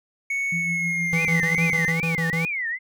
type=tone with pitch glide; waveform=triangle; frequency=2216 to 2068 Hz; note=C#7 to C7; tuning=-1 to -21 cents; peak=-21 dBFS; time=0.3-1.92 s; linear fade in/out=5 ms; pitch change=-120 cents; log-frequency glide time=0.59-1.31 s
type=tone with tremolo; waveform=sine; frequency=170.5 Hz; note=F3; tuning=41 cents flat; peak=-26 dBFS; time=0.52-1.79 s; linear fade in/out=5 ms; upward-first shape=sine; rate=6.4 Hz; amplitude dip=55%
type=tone with vibrato; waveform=sine; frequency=2107 Hz; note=C7; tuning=12 cents sharp; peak=-24 dBFS; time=1.12-2.79 s; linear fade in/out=50 ms; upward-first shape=triangle; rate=2.4 Hz; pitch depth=300 cents each way
type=tone bursts; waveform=square; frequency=164.81 Hz; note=E3; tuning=in tune; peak=-24 dBFS; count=9; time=1.13-2.45 s; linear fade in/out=0 ms; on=120 ms; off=30 ms
effects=none